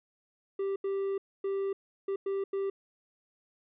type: tone bursts at uneven times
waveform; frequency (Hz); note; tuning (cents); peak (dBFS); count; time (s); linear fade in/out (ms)
triangle; 392; G4; 0; -27; 6; 0.59-0.76 / 0.84-1.18 / 1.44-1.73 / 2.08-2.16 / 2.26-2.44 / 2.53-2.7; 5
effects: resampled to 8000 Hz